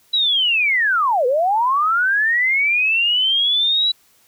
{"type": "linear two-way sweep", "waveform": "sine", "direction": "down then up", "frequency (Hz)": [3951, 473.6, 3951], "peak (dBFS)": -14, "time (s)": [0.13, 3.92], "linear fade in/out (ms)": 10, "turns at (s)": 1.26, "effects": ["white hiss -56 dBFS RMS until 4.27 s"]}